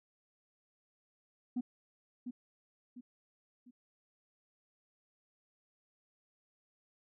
sine tone with echo, 246.9 Hz, B3, in tune, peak -30 dBFS, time 1.56-1.61 s, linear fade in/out 10 ms, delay 700 ms, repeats 3, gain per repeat -8 dB, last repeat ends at 3.71 s, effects tanh soft clip ceiling -30 dBFS

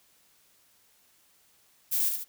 violet noise with echo, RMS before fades -27 dBFS, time 1.91-2.1 s, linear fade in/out 20 ms, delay 73 ms, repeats 2, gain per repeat -5 dB, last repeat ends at 2.246 s, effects white hiss -64 dBFS RMS until 2.28 s

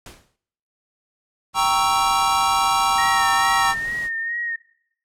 pink noise with exponential decay, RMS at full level -36 dBFS, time 0.06-0.36 s, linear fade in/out 2 ms, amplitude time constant 65 ms
pink noise, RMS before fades -39 dBFS, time 1.53-4.1 s, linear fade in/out 50 ms
square chord, G diminished seventh, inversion none, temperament equal, 784 / 932.3 / 1108.7 / 1318.5 Hz, G5 / Bb5 / Db6 / Fb6, 0 / 0 / 0 / 0 cents, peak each -23 dBFS, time 1.54-3.75 s, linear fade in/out 50 ms
sine tone with vibrato, 1855 Hz, A#6, 9 cents flat, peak -23 dBFS, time 2.98-4.56 s, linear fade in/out 5 ms, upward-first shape sine, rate 2.3 Hz, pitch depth 41 cents each way
effects noise-tail reverb RT60 0.8 s tail -24 dB re dry + low-pass 11000 Hz 12 dB/octave

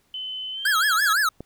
sine tone with pitch glide, 3038 to 3256 Hz, F#7 to G#7, +45 to -35 cents, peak -29 dBFS, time 0.14-0.94 s, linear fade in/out 2 ms, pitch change +120 cents, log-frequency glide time 0.52-0.74 s
35% pulse tone with exponential growth, 1661.2 Hz, G#6, in tune, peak -20 dBFS, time 0.57-1.13 s, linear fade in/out 5 ms, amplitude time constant 120 ms
square tone with vibrato, 1482 Hz, F#6, 2 cents sharp, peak -19 dBFS, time 0.65-1.29 s, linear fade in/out 5 ms, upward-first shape sine, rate 5.9 Hz, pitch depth 270 cents each way
click, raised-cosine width 2 ms, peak -21 dBFS, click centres 1.406 s
effects pink hiss -65 dBFS RMS until 1.45 s

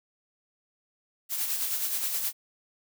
blue noise with tremolo, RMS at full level -28 dBFS, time 1.29-2.33 s, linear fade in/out 50 ms, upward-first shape sine, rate 9.5 Hz, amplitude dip 45%, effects none

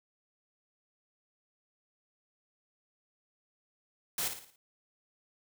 white noise with echo, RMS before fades -33 dBFS, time 4.18-4.28 s, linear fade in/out 2 ms, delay 56 ms, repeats 5, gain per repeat -7 dB, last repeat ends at 4.56 s, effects none

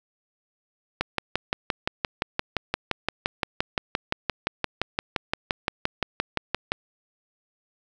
click train, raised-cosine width 0.3 ms, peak -7 dBFS, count 34, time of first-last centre 1.01-6.719 s, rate 5.78 Hz, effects 8-bit

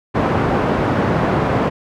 pink band-pass noise, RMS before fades -17 dBFS, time 0.14-1.7 s, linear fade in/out 20 ms, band 110 to 1200 Hz, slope 12 dB/octave, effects none

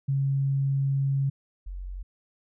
sine tone pair in turn, 137.3 / 45.82 Hz, C#3 / F#1, -16 / -16 cents, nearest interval octave + perfect fifth, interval 1900 cents, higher first, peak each -22 / -33 dBFS, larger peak first, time 0.08-1.3 / 1.66-2.03 s, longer first, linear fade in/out 10 ms, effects none

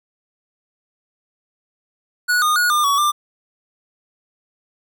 square tone with pitch steps, 1464 / 1227 / 1450 / 1203 / 1127 / 1189 Hz, F#6 / D#6 / F#6 / D6 / C#6 / D6, -19 / -25 / -35 / +41 / +28 / +21 cents, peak -15 dBFS, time 2.28-3.12 s, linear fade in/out 20 ms, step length 140 ms, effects none

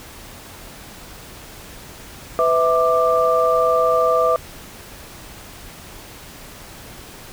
sine tone cluster, 501 / 652 / 1183 Hz, B4 / E5 / D6, +25 / -19 / +12 cents, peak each -18 dBFS, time 2.39-4.36 s, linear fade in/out 0 ms, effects pink hiss -39 dBFS RMS until 7.32 s

